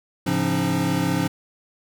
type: tone cluster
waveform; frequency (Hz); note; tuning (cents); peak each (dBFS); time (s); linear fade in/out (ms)
square; 107.3 / 138 / 174.1 / 268.8 / 303.8; A2 / C#3 / F3 / C4 / D#4; -43 / -7 / -5 / +47 / -41; -31 / -29 / -25 / -27 / -27; 0.26-1.28; 10
effects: none